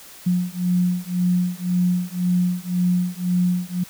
sine beating tone pair, 178.2 / 180.1 Hz, F3 / F#3, +35 / -46 cents, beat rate 1.9 Hz, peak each -21 dBFS, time 0.26-3.84 s, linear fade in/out 10 ms, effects white hiss -43 dBFS RMS until 3.89 s

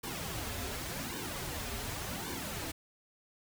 pink noise with flanger, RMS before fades -39 dBFS, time 0.03-2.72 s, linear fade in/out 10 ms, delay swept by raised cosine 1.5 to 6.4 ms, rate 0.88 Hz, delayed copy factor -0.75, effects none

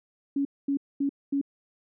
sine tone bursts, 279.4 Hz, C#4, 14 cents sharp, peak -23 dBFS, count 4, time 0.36-1.414 s, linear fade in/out 5 ms, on 91 ms, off 230 ms, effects none

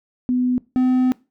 sine / triangle tone pair in turn, 250 / 254.8 Hz, B3 / C4, +21 / -46 cents, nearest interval unison, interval 33 cents, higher second, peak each -16 / -12 dBFS, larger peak second, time 0.29-0.58 / 0.76-1.12 s, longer second, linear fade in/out 0 ms, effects noise-tail reverb RT60 0.3 s tail -22 dB re dry

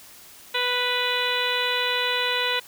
harmonic tone, 493.9 Hz, B4, in tune, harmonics 1 / 2 / 3 / 4 / 5 / 6 / 7 / 8, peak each -30 / -30 / -30 / -30 / -30 / -30 / -30 / -30 dBFS, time 0.54-2.6 s, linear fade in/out 10 ms, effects white hiss -47 dBFS RMS until 2.67 s

